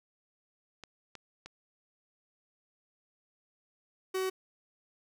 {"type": "clicks", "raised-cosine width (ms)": 0.2, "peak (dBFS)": -28, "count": 3, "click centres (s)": [0.837, 1.153, 1.46]}
{"type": "tone", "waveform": "45% pulse", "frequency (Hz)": 376.7, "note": "F#4", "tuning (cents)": 31, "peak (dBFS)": -30, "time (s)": [4.14, 4.3], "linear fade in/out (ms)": 10}
{"effects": []}